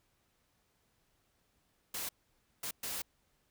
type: noise bursts at uneven times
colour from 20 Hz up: white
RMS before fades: -39 dBFS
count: 3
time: 1.94-2.09 / 2.63-2.71 / 2.83-3.02 s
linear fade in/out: 5 ms
effects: pink hiss -75 dBFS RMS until 3.5 s